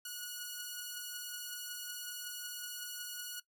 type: beating tone pair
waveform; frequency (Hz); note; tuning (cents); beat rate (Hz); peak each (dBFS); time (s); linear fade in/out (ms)
5% pulse; 1452 / 1457.4; F#6 / F#6; -33 / -27; 5.4; -37 / -31; 0.05-3.4; 5
effects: noise-tail reverb RT60 0.1 s tail -18 dB re dry